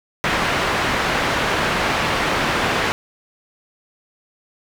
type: low-pass noise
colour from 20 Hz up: white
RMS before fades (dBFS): -20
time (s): 0.24-2.92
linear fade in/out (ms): 0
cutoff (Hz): 2000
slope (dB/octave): 12
effects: none